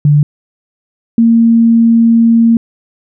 sine tone pair in turn, 146.9 / 230 Hz, D3 / A#3, +1 / -23 cents, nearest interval minor sixth, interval 776 cents, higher second, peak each -4 dBFS, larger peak neither, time 0.05-0.23 / 1.18-2.57 s, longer second, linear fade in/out 2 ms, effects none

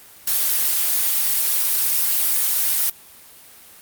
blue noise, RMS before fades -19 dBFS, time 0.27-2.9 s, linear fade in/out 5 ms, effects white hiss -45 dBFS RMS until 3.81 s + Opus 32 kbps

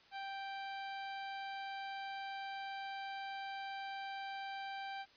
sawtooth tone, 784 Hz, G5, in tune, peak -38 dBFS, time 0.11-5.06 s, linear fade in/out 50 ms, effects white hiss -64 dBFS RMS until 5.16 s + resampled to 11025 Hz

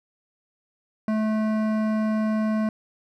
sine tone with hard clipping, 216.8 Hz, A3, 25 cents flat, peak -23 dBFS, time 1.08-2.69 s, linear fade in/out 2 ms, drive 14 dB, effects none

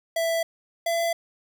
square tone pair in turn, 662 / 673.6 Hz, E5 / E5, +7 / +37 cents, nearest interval unison, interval 30 cents, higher second, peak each -23 dBFS, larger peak neither, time 0.16-0.43 / 0.86-1.13 s, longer neither, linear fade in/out 5 ms, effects none

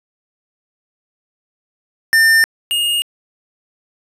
square tone pair in turn, 1800 / 2848 Hz, A6 / F7, +39 / +33 cents, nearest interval minor sixth, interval 794 cents, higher second, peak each -9 / -15 dBFS, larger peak first, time 2.13-2.44 / 2.71-3.02 s, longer neither, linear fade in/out 0 ms, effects resampled to 32000 Hz + 8-bit

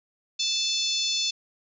harmonic tone with a mistuned harmonic, 877 Hz, A5, 6 cents flat, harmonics 3 / 4 / 5 / 6 / 7 / 8, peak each -35 / -28 / -29 / -31 / -33 / -37 dBFS, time 0.39-1.31 s, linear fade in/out 10 ms, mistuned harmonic 5, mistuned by -18 cents, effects none

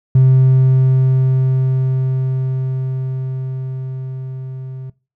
triangle tone with level ramp, 130.81 Hz, C3, in tune, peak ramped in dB -3 to -24 dBFS, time 0.15-4.9 s, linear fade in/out 5 ms, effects noise-tail reverb RT60 0.3 s tail -21 dB re dry + tanh soft clip ceiling -2 dBFS

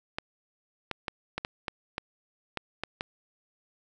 clicks, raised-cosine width 0.3 ms, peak -15 dBFS, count 10, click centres 0.185 / 0.913 / 1.082 / 1.38 / 1.449 / 1.682 / 1.981 / 2.573 / 2.836 / 3.009 s, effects none

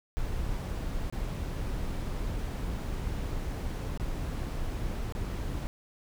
brown noise with dropouts, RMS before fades -33 dBFS, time 0.17-5.67 s, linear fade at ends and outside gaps 0 ms, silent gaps 1.099-1.125 / 3.975-3.998 / 5.123-5.15 s, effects none

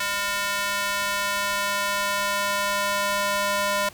square tone with high-pass filter sweep, 202 Hz, G#3, 48 cents flat, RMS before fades -25 dBFS, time 0-3.89 s, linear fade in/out 5 ms, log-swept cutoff 1400 to 770 Hz, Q 1.1, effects pink hiss -47 dBFS RMS until 3.93 s

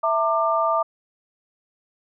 sine tone cluster, 658 / 909 / 1190 Hz, E5 / A#5 / D6, -3 / -44 / +22 cents, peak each -22 / -25 / -21 dBFS, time 0.03-0.83 s, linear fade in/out 10 ms, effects none

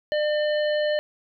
harmonic tone, 601 Hz, D5, 40 cents sharp, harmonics 1 / 3 / 5 / 7, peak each -21 / -31 / -35 / -38 dBFS, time 0.12-0.99 s, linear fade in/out 0 ms, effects none

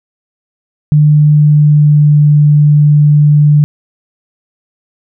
sine tone with pitch glide, 150 to 148.19 Hz, D3 to D3, +37 to +16 cents, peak -3 dBFS, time 0.92-3.64 s, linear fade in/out 0 ms, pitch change -21 cents, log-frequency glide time 1.09-2.19 s, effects none

